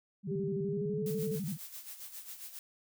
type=tone with vibrato; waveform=sine; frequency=174.3 Hz; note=F3; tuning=3 cents flat; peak=-34 dBFS; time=0.23-1.58 s; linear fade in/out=50 ms; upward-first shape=square; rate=12 Hz; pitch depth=230 cents each way
type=tone with pitch glide; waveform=sine; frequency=393.4 to 439 Hz; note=G4 to A4; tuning=+6 to -4 cents; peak=-34 dBFS; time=0.27-1.4 s; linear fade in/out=50 ms; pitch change=+190 cents; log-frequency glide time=0.6-1.16 s
type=noise with tremolo; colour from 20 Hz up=blue; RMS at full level=-44 dBFS; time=1.06-2.59 s; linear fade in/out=2 ms; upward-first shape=sine; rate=7.4 Hz; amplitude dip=65%
effects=none